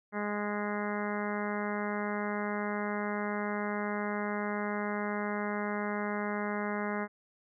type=harmonic tone; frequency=207.2 Hz; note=G#3; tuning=4 cents flat; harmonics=1 / 2 / 3 / 4 / 5 / 6 / 7 / 8 / 9 / 10; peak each=-35 / -38 / -40 / -41 / -42 / -43 / -43 / -44 / -45 / -45 dBFS; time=0.12-7.08 s; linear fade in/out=50 ms; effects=none